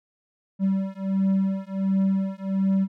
triangle beating tone pair, 192.4 / 193.8 Hz, G3 / G3, -32 / -20 cents, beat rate 1.4 Hz, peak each -22 dBFS, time 0.59-2.88 s, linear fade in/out 50 ms, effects none

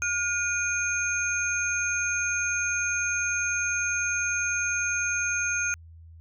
sine tone cluster, 1430 / 2450 / 6390 Hz, F6 / D#7 / G8, +41 / -27 / +32 cents, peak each -28 / -30 / -29 dBFS, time 0.02-5.74 s, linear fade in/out 0 ms, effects added 82 Hz sine -45 dBFS peak until 6.2 s

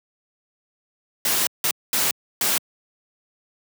white noise bursts at uneven times, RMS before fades -21 dBFS, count 4, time 1.25-1.47 / 1.64-1.71 / 1.93-2.11 / 2.41-2.58 s, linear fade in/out 2 ms, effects high-pass 150 Hz 12 dB/octave

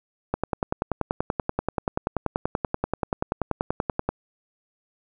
click train, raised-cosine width 1 ms, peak -9 dBFS, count 40, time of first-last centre 0.34-4.09 s, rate 10.4 Hz, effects none

